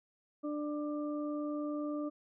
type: harmonic tone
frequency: 296.6 Hz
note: D4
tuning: 17 cents sharp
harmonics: 1 / 2 / 4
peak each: -35 / -41 / -47 dBFS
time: 0.43-2.1 s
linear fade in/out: 20 ms
effects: none